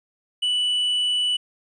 triangle tone, 2965 Hz, F#7, 3 cents sharp, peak -18 dBFS, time 0.42-1.37 s, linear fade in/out 10 ms, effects resampled to 24000 Hz + 10-bit

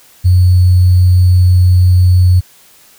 sine tone with sample-and-hold, 90.6 Hz, F#2, 36 cents flat, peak -4 dBFS, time 0.24-2.41 s, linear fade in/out 20 ms, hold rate 4410 Hz, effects white hiss -44 dBFS RMS until 2.98 s

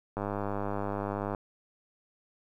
click train, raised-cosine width 1 ms, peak -19 dBFS, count 120, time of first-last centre 0.17-1.348 s, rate 101 Hz, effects 10-bit

